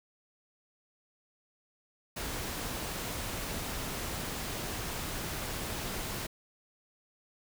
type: noise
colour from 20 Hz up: pink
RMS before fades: -37 dBFS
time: 2.16-6.27 s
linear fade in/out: 10 ms
effects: none